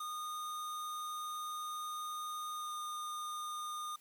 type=tone with pitch glide; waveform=square; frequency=1228 to 1219.5 Hz; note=D#6 to D#6; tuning=-23 to -35 cents; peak=-40 dBFS; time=0-3.96 s; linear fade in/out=5 ms; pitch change=-12 cents; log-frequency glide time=2.54-2.74 s; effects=white hiss -65 dBFS RMS until 4 s